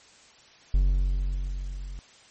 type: tone with level ramp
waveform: triangle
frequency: 46.25 Hz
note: F#1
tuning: in tune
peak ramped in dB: -15 to -33 dBFS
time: 0.74-1.99 s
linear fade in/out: 0 ms
effects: white hiss -54 dBFS RMS until 2.3 s + MP3 32 kbps